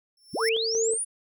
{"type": "tone with exponential growth", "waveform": "sawtooth", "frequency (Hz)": 5390, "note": "E8", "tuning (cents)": 38, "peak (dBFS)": -22, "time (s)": [0.17, 0.49], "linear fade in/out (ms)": 2, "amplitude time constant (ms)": 69}
{"type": "linear sweep", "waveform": "sine", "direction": "up", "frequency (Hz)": [60.5, 9920], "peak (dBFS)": -26, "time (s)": [0.33, 1.05], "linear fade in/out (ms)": 20}
{"type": "tone with tremolo", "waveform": "sine", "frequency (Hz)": 449.9, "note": "A4", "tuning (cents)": 39, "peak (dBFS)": -23, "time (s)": [0.38, 0.98], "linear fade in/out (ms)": 50, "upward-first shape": "square", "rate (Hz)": 2.7, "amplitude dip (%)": 45}
{"effects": []}